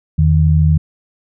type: tone pair together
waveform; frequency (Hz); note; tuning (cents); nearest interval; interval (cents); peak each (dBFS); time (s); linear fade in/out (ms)
sine; 82.41 / 155.26; E2 / D#3; 0 / -3; major seventh; 1097; -11; 0.18-0.78; 10
effects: none